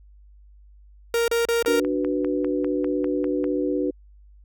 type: tone bursts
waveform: 45% pulse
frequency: 466.2 Hz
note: A#4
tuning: in tune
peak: -19 dBFS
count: 4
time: 1.14-1.799 s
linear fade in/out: 2 ms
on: 140 ms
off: 33 ms
type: click train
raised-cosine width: 0.5 ms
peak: -21 dBFS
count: 11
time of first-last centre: 1.45-3.442 s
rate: 5.02 Hz
type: chord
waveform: sine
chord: B minor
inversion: first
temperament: equal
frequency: 293.7 / 370 / 493.9 Hz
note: D4 / F#4 / B4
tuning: 0 / 0 / 0 cents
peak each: -24 / -26 / -27 dBFS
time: 1.67-3.91 s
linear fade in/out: 10 ms
effects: added 50 Hz sine -47 dBFS peak until 4.44 s